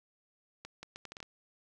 accelerating click train, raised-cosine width 0.2 ms, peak -27 dBFS, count 8, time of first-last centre 0.65-1.228 s, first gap 180 ms, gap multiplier 0.72, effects none

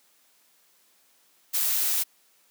blue noise, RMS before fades -25 dBFS, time 1.53-2.04 s, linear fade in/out 20 ms, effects white hiss -63 dBFS RMS until 2.5 s + high-pass 200 Hz 12 dB/octave

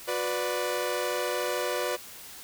sawtooth chord, B minor, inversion second, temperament equal with one note detuned, 363.8 / 493.9 / 587.3 Hz, F#4 / B4 / D5, -29 / 0 / 0 cents, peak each -30 / -27 / -28 dBFS, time 0.07-1.97 s, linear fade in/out 20 ms, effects white hiss -45 dBFS RMS until 2.43 s

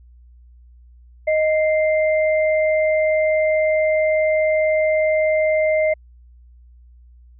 sine tone pair together, 622.3 / 2093 Hz, D#5 / C7, 0 / 0 cents, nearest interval octave + major sixth, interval 2100 cents, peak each -15 / -24 dBFS, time 1.27-5.94 s, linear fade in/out 10 ms, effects added 60 Hz sine -44 dBFS peak until 7.39 s

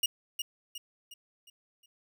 sawtooth tone with echo, 2855 Hz, F7, 37 cents sharp, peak -21 dBFS, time 0.03-0.06 s, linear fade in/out 5 ms, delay 360 ms, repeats 5, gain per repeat -7 dB, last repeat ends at 1.86 s, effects none

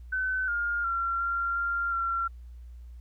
sine tone with pitch steps, 1518 / 1413 / 1369 / 1381 / 1389 / 1365 Hz, F#6 / F6 / F6 / F6 / F6 / F6, +44 / +20 / -35 / -20 / -10 / -40 cents, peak -26 dBFS, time 0.12-2.28 s, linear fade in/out 10 ms, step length 360 ms, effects added 60 Hz sine -42 dBFS peak until 3 s + pink hiss -71 dBFS RMS until 3 s

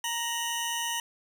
20% pulse tone pair together, 934 / 2975 Hz, A#5 / F#7, +3 / +9 cents, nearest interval octave + minor sixth, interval 2006 cents, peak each -27 dBFS, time 0.04-1 s, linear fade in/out 2 ms, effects none

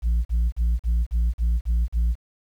sine tone bursts, 57.7 Hz, A#1, 17 cents flat, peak -15 dBFS, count 8, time 0.02-2.154 s, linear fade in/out 50 ms, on 230 ms, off 42 ms, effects tanh soft clip ceiling -17 dBFS + 9-bit

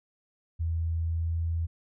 sine tone with pitch glide, 82.41 to 82.98 Hz, E2 to E2, 0 to +12 cents, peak -26 dBFS, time 0.59-1.67 s, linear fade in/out 20 ms, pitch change +12 cents, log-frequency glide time 1.06-1.39 s, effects none

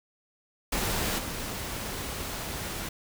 pink noise with level steps, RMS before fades -29 / -35 dBFS, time 0.72-2.89 s, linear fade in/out 5 ms, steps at 1.18 s, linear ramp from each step 10 ms, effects none

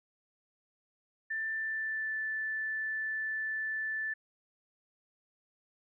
sine tone with pitch glide, 1775 to 1755.6 Hz, A6 to A6, +15 to -4 cents, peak -32 dBFS, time 1.3-4.14 s, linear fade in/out 10 ms, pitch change -19 cents, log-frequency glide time 1.53-2.15 s, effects none

